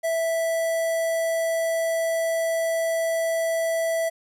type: tone with notch filter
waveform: square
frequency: 658 Hz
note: E5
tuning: 3 cents flat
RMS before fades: -24 dBFS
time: 0.03-4.1 s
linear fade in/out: 20 ms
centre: 3800 Hz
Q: 1.1
effects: resampled to 32000 Hz + 10-bit